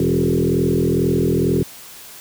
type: tone with frequency modulation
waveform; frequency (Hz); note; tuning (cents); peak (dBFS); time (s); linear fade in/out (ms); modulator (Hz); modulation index
sine; 268.1; C4; +42; -14; 0-1.63; 2; 42.2; 3.8
effects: white hiss -39 dBFS RMS until 2.2 s